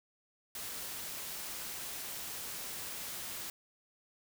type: noise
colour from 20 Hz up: white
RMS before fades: -42 dBFS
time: 0.55-3.5 s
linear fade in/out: 2 ms
effects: none